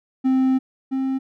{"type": "tone pair in turn", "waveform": "triangle", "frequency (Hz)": [261.6, 265.4], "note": ["C4", "C4"], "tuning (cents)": [0, 25], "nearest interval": "unison", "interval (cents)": 25, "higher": "second", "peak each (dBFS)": [-13, -18], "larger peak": "first", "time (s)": [[0.24, 0.59], [0.91, 1.19]], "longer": "first", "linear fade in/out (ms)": 20, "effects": []}